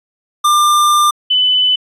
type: tone pair in turn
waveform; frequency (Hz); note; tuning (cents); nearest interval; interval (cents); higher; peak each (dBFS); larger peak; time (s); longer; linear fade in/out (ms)
square / sine; 1195 / 3005; D6 / F#7; +30 / +26; octave + major third; 1596; second; -9; neither; 0.44-1.11 / 1.3-1.76; first; 10
effects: resampled to 32000 Hz